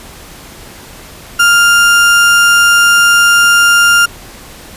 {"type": "tone", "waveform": "35% pulse", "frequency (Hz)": 1400, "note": "F6", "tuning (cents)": 4, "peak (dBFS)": -3, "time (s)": [1.39, 4.06], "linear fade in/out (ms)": 10, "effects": ["pink hiss -33 dBFS RMS until 4.76 s", "resampled to 32000 Hz"]}